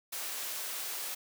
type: high-pass noise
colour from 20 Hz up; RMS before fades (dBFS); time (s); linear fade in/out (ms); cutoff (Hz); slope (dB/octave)
white; -38; 0.12-1.15; 10; 440; 12
effects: none